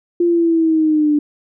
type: linear sweep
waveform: sine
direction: down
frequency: 348.4 to 293.6 Hz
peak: -11 dBFS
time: 0.2-1.19 s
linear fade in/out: 5 ms
effects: none